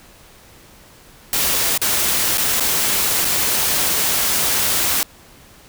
white noise with dropouts, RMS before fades -18 dBFS, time 1.33-5.03 s, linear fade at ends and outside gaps 1 ms, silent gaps 1.777-1.816 / 2.374-2.38 / 2.599-2.606 / 3.247-3.251 s, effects pink hiss -46 dBFS RMS until 5.68 s

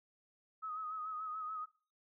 sine tone with vibrato, 1266 Hz, D#6, 30 cents sharp, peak -39 dBFS, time 0.62-1.66 s, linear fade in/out 20 ms, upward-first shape sine, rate 6.9 Hz, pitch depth 45 cents each way, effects noise-tail reverb RT60 0.4 s tail -22 dB re dry

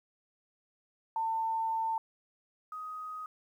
sine tone pair in turn, 897 / 1253.8 Hz, A5 / D#6, +33 / +13 cents, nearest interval tritone, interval 580 cents, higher second, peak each -29 / -38 dBFS, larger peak first, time 1.16-1.98 / 2.72-3.26 s, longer first, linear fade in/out 2 ms, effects 11-bit

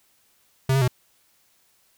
square tone with pitch steps, 132.8 / 135.7 / 124.9 Hz, C3 / C#3 / B2, +26 / -36 / +20 cents, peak -18 dBFS, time 0.69-0.879 s, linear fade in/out 5 ms, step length 63 ms, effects white hiss -63 dBFS RMS until 1.97 s

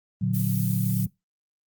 sine chord, Bb augmented, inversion none, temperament equal, 116.54 / 146.83 / 185 Hz, Bb2 / D3 / F#3, 0 / 0 / 0 cents, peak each -26 / -28 / -25 dBFS, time 0.21-1.07 s, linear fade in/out 10 ms
violet noise, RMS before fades -34 dBFS, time 0.33-1.06 s, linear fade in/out 20 ms
effects noise-tail reverb RT60 0.2 s tail -23 dB re dry + Opus 32 kbps

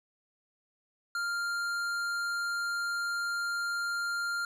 sine tone with tanh clipping, 1396.9 Hz, F6, in tune, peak -32 dBFS, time 1.15-4.45 s, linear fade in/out 2 ms, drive 14 dB, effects none

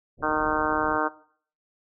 pink low-pass noise, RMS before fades -41 dBFS, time 0.17-1 s, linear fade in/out 50 ms, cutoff 650 Hz, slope 48 dB/octave
harmonic tone, 153.9 Hz, D#3, 19 cents flat, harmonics 2 / 3 / 4 / 5 / 6 / 7 / 8 / 9 / 10, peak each -31 / -31 / -31 / -31 / -31 / -31 / -31 / -31 / -31 dBFS, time 0.22-1.09 s, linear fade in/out 20 ms
effects noise-tail reverb RT60 0.5 s tail -17 dB re dry

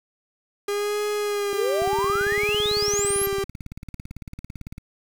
45% pulse tone with vibrato, 405.3 Hz, G#4, 42 cents flat, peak -23 dBFS, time 0.68-3.44 s, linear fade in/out 5 ms, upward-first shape sine, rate 0.64 Hz, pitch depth 51 cents each way
sine exponential sweep, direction up, 381.1 to 11860 Hz, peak -23 dBFS, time 1.53-3.26 s, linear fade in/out 0 ms
click train, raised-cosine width 5 ms, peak -24 dBFS, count 54, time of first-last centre 1.82-4.781 s, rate 17.9 Hz
effects 7-bit

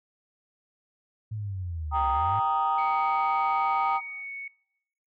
sine linear two-way sweep, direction down then up, 110.7 to 61.74 to 110.7 Hz, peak -30 dBFS, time 1.31-2.4 s, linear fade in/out 10 ms, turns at 2.11 s
sine chord, Eb major, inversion first, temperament equal, 784 / 932.3 / 1244.5 Hz, G5 / Bb5 / Eb6, 0 / 0 / 0 cents, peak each -26 dBFS, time 1.91-4.01 s, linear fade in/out 50 ms
sine tone with pitch glide, 2242 to 2219 Hz, C#7 to C#7, +19 to +1 cents, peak -35 dBFS, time 2.78-4.48 s, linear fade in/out 5 ms, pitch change -18 cents, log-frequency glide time 3.98-4.32 s
effects noise-tail reverb RT60 0.9 s tail -26 dB re dry + tanh soft clip ceiling -16 dBFS

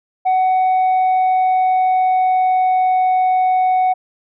sine tone with pitch glide, 747 to 742.3 Hz, F#5 to F#5, +16 to +5 cents, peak -9 dBFS, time 0.25-3.94 s, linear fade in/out 20 ms, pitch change -11 cents, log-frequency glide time 0.4-3.01 s, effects tanh soft clip ceiling -11 dBFS

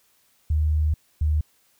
sine tone pair in turn, 76.7 / 76.26 Hz, D#2 / D#2, -24 / -34 cents, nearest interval unison, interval 10 cents, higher first, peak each -18 dBFS, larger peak neither, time 0.5-0.94 / 1.21-1.41 s, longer first, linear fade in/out 5 ms, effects white hiss -63 dBFS RMS until 1.79 s

